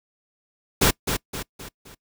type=noise with echo; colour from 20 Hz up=pink; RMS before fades=-17 dBFS; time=0.81-0.91 s; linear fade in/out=10 ms; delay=260 ms; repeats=4; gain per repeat=-7 dB; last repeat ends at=1.95 s; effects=noise-tail reverb RT60 0.1 s tail -24 dB re dry

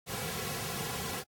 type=noise with comb filter; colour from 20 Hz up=pink; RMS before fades=-36 dBFS; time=0.06-1.24 s; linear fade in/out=50 ms; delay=3.3 ms; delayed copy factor=-0.7; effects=high-pass 100 Hz 12 dB/octave + AAC 64 kbps

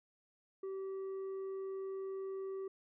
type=tone with tanh clipping; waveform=sine; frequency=385.5 Hz; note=G4; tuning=29 cents flat; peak=-40 dBFS; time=0.63-2.68 s; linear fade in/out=5 ms; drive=4 dB; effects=none

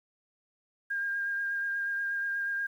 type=tone with vibrato; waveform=sine; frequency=1610 Hz; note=G6; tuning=46 cents sharp; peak=-29 dBFS; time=0.9-2.67 s; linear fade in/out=10 ms; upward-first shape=triangle; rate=8.3 Hz; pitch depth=18 cents each way; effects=10-bit

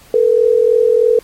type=tone pair together; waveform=sine; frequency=442.8 / 486 Hz; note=A4 / B4; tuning=+11 / -28 cents; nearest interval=major second; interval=161 cents; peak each=-11 dBFS; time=0.14-1.19 s; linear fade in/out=2 ms; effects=pink hiss -44 dBFS RMS until 1.23 s + MP3 64 kbps

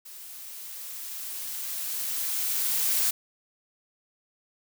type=noise with level ramp; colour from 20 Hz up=blue; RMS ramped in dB=-44 to -24 dBFS; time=0.05-3.11 s; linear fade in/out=10 ms; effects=none

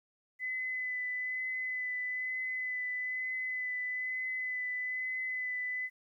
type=tone with vibrato; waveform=sine; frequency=2012 Hz; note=B6; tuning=32 cents sharp; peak=-33 dBFS; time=0.39-5.9 s; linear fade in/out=50 ms; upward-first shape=sine; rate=1.1 Hz; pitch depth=13 cents each way; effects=12-bit

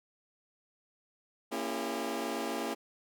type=chord; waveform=20% pulse; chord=A# diminished seventh; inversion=none; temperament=just; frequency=233.1 / 279.7 / 335.6 / 402.8 Hz; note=A#3 / C#4 / E4 / G4; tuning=0 / +16 / +31 / +47 cents; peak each=-34 dBFS; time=1.51-2.75 s; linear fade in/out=20 ms; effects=none

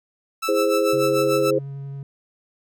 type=tone with tremolo; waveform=sawtooth; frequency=1318.5 Hz; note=E6; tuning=in tune; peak=-19 dBFS; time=0.42-1.51 s; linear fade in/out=10 ms; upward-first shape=sine; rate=6.8 Hz; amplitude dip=75%
type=chord; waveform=sine; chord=E augmented; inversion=none; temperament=equal; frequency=329.6 / 415.3 / 523.3 Hz; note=E4 / G#4 / B#4; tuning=0 / 0 / 0 cents; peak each=-24 / -21 / -20 dBFS; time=0.48-1.59 s; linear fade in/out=10 ms
type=tone with vibrato; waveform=triangle; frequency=138.59 Hz; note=C#3; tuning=in tune; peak=-28 dBFS; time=0.93-2.03 s; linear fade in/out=2 ms; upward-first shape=triangle; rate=11 Hz; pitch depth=11 cents each way
effects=none

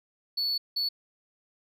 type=tone bursts at uneven times; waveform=sine; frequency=4435 Hz; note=C#8; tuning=in tune; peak=-23 dBFS; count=2; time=0.37-0.58 / 0.76-0.89 s; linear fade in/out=10 ms; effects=tanh soft clip ceiling -25 dBFS

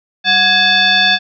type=tone with frequency modulation; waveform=sine; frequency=2597 Hz; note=E7; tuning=26 cents flat; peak=-8 dBFS; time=0.24-1.19 s; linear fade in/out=50 ms; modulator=931 Hz; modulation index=1.8; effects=none

